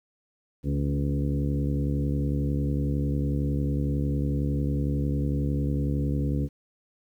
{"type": "harmonic tone with a mistuned harmonic", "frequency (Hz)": 71, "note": "C#2", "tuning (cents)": 42, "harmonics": [1, 2, 3, 4, 5, 6, 7], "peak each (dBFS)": [-28, -27, -34, -31, -40, -41, -40], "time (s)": [0.63, 6.49], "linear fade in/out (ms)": 50, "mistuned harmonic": 3, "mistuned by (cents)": 38, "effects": ["10-bit"]}